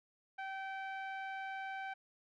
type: tone with low-pass filter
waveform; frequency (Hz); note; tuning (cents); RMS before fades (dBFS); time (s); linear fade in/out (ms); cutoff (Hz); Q
sawtooth; 773; G5; -24; -43; 0.38-1.94; 10; 2000; 1.7
effects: none